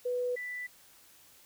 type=tone pair in turn; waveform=sine; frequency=493.9 / 1981 Hz; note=B4 / B6; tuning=0 / +5 cents; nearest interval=2 octaves; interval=2405 cents; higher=second; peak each=-29 / -36 dBFS; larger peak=first; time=0.05-0.36 / 0.36-0.67 s; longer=neither; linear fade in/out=10 ms; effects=white hiss -59 dBFS RMS until 1.45 s